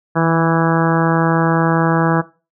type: harmonic tone with a mistuned harmonic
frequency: 164.81 Hz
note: E3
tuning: in tune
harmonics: 1 / 2 / 3 / 4 / 5 / 6 / 7 / 8 / 9 / 10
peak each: -16 / -19 / -21 / -22 / -23 / -24 / -24 / -25 / -26 / -26 dBFS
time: 0.15-2.22 s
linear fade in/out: 20 ms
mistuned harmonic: 1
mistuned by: -20 cents
effects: noise-tail reverb RT60 0.3 s tail -18 dB re dry